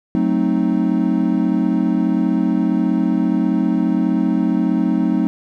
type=chord; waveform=triangle; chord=F# diminished seventh; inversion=none; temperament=equal; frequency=185 / 220 / 261.6 / 311.1 Hz; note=F#3 / A3 / C4 / Eb4; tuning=0 / 0 / 0 / 0 cents; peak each=-18 dBFS; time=0.15-5.27 s; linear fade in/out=0 ms; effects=none